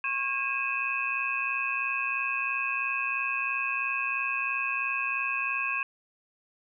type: tone cluster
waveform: sine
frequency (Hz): 1087 / 1623 / 2517 / 2640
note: C#6 / G#6 / D#7 / E7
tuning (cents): -34 / -40 / +19 / +2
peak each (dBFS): -34 / -35 / -30 / -33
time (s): 0.04-5.83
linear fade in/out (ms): 2
effects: none